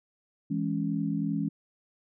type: chord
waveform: sine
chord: C# minor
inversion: first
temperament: equal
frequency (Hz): 164.81 / 207.7 / 277.2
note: E3 / G#3 / C#4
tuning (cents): 0 / 0 / 0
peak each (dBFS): -31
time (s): 0.5-1.49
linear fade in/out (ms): 10
effects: none